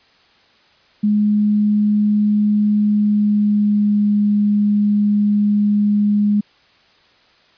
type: tone with pitch glide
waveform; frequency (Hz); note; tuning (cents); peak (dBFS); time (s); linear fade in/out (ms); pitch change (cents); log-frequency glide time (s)
sine; 209 to 206.8; G#3 to G#3; +11 to -7; -12; 1.03-6.41; 10; -18; 2.78-4.13
effects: white hiss -53 dBFS RMS until 7.57 s + resampled to 11025 Hz